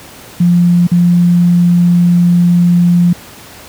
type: tone with dropouts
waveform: sine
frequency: 174.61 Hz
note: F3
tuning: in tune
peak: -5 dBFS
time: 0.4-3.13 s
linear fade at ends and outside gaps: 5 ms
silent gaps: 0.87-0.915 s
effects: pink hiss -34 dBFS RMS until 3.68 s + high-pass 80 Hz 12 dB/octave